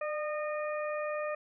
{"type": "harmonic tone with a mistuned harmonic", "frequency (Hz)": 612, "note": "D#5", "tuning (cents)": -29, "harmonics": [1, 2, 3, 4], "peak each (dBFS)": [-33, -39, -43, -45], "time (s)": [0.01, 1.35], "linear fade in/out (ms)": 5, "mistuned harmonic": 1, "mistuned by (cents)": -35, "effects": []}